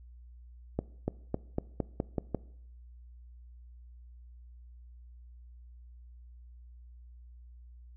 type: accelerating click train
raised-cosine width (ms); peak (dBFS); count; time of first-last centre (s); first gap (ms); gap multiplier
2; -16; 8; 0.79-2.347; 290; 0.91
effects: noise-tail reverb RT60 0.7 s tail -21 dB re dry + added 60 Hz sine -49 dBFS peak until 7.96 s